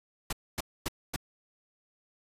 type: noise bursts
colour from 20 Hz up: pink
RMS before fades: -32 dBFS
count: 4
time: 0.3-1.162 s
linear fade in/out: 5 ms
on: 28 ms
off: 250 ms
effects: resampled to 32000 Hz